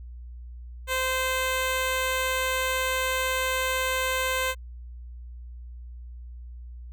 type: tone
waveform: 10% pulse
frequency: 518 Hz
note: C5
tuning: 17 cents flat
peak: -16 dBFS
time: 0.87-4.55 s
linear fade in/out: 50 ms
effects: added 60 Hz sine -38 dBFS peak until 6.92 s